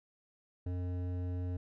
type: tone with hard clipping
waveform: sine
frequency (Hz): 89.7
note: F2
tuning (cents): +47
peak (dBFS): -36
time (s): 0.66-1.57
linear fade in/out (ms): 5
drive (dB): 12
effects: none